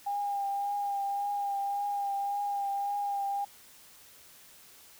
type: tone with vibrato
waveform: sine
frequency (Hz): 805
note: G5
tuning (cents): +46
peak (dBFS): -29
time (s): 0.06-3.45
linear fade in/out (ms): 10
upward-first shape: triangle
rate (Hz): 1.8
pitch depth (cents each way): 23
effects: white hiss -55 dBFS RMS until 4.99 s